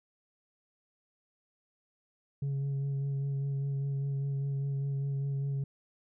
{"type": "tone with vibrato", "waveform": "sine", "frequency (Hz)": 138.59, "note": "C#3", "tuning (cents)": 0, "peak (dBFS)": -27, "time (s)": [2.42, 5.64], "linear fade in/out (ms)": 5, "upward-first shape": "sine", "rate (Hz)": 5, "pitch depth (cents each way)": 17, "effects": ["tanh soft clip ceiling -29 dBFS"]}